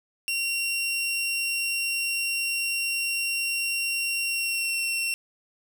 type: tone with pitch glide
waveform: sawtooth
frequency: 2749 to 2721 Hz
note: F7 to F7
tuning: -28 to -46 cents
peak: -22 dBFS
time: 0.28-5.14 s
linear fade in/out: 0 ms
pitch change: -18 cents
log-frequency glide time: 4.24-4.74 s
effects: none